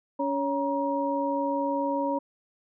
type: tone cluster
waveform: sine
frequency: 282 / 557 / 947 Hz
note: C#4 / C#5 / A#5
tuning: +30 / +8 / +27 cents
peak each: -29 dBFS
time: 0.19-2.19 s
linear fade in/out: 10 ms
effects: none